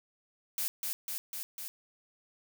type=noise with echo; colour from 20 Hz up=blue; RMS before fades=-33 dBFS; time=0.58-0.68 s; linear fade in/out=0 ms; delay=250 ms; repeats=4; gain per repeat=-2 dB; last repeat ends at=1.68 s; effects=none